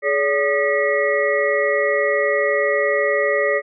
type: tone cluster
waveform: sine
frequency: 421.9 / 570 / 1223 / 1931 / 2163 Hz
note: G#4 / C#5 / D#6 / B6 / C#7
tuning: +27 / +48 / -30 / -39 / -43 cents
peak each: -22 / -19 / -27 / -21 / -28 dBFS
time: 0.02-3.62 s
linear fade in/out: 50 ms
effects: none